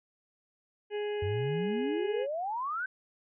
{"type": "harmonic tone", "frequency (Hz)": 416.3, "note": "G#4", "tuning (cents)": 4, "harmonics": [1, 2, 4, 5, 6, 7], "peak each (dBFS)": [-31, -44, -47, -50, -50, -48], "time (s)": [0.9, 2.27], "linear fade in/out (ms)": 50}
{"type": "exponential sweep", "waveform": "sine", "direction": "up", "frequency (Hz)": [89.3, 1568], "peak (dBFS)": -31, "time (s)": [1.22, 2.86], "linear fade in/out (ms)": 5}
{"effects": []}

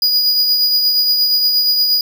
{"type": "tone with tremolo", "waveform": "square", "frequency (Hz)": 4911, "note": "D#8", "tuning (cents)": -23, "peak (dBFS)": -10, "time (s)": [0.02, 2.01], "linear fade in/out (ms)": 2, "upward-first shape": "triangle", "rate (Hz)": 8.5, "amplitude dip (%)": 40, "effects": []}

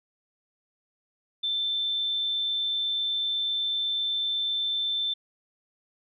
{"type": "tone", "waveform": "sine", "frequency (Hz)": 3546, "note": "A7", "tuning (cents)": 13, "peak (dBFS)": -25, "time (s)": [1.43, 5.14], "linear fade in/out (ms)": 10, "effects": []}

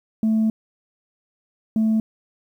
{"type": "tone bursts at uneven times", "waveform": "sine", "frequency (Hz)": 220, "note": "A3", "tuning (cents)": 0, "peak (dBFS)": -14, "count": 2, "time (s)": [[0.23, 0.5], [1.76, 2]], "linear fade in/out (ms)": 2, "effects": ["tanh soft clip ceiling -14 dBFS", "9-bit"]}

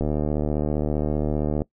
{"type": "click train", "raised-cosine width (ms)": 2, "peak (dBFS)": -11, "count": 122, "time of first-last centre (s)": [0.01, 1.619], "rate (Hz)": 75.2, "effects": ["noise-tail reverb RT60 0.1 s tail -21 dB re dry"]}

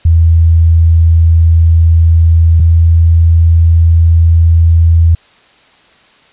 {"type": "tone pair in turn", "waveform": "sine", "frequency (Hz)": [82.41, 82.88], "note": ["E2", "E2"], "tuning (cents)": [0, 10], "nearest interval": "unison", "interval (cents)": 10, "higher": "second", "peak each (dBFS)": -3, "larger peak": "neither", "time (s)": [[0.05, 2.6], [2.6, 5.15]], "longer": "neither", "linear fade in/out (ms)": 5, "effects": ["white hiss -45 dBFS RMS until 6.32 s", "resampled to 8000 Hz"]}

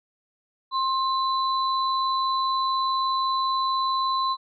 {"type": "tone pair together", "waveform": "sine", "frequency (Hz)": [1059, 3998], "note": ["C6", "B7"], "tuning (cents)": [21, 20], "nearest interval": "octave + major seventh", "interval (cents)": 2299, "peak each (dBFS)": [-22, -30], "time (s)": [0.71, 4.37], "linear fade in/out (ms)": 50, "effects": []}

